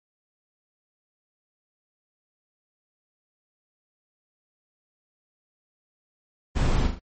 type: noise with echo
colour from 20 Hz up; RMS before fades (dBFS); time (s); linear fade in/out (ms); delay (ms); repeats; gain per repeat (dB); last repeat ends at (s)
brown; -23; 6.55-6.88; 20; 39; 3; -6; 6.997
effects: MP3 32 kbps